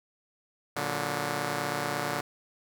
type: chord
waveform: 5% pulse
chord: Bb augmented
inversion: none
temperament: just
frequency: 116.54 / 145.68 / 182.1 Hz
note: Bb2 / D3 / F#3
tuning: 0 / -14 / -27 cents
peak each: -25 / -21 / -25 dBFS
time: 0.76-2.21 s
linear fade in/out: 5 ms
effects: none